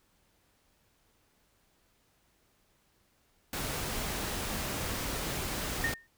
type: noise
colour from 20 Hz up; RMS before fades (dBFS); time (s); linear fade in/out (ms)
pink; -35; 3.53-5.94; 2
type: tone with exponential decay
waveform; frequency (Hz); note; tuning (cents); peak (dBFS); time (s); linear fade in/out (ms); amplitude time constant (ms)
sine; 1833; A#6; -30; -25; 5.84-6.07; 2; 49
effects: pink hiss -70 dBFS RMS until 6.17 s